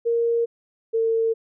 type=tone pair in turn; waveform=sine; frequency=466.2 / 452.4 Hz; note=A#4 / A4; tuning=0 / +48 cents; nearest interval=minor second; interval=52 cents; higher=first; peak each=-18 dBFS; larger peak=neither; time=0.05-0.46 / 0.93-1.34 s; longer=neither; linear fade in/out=20 ms; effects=none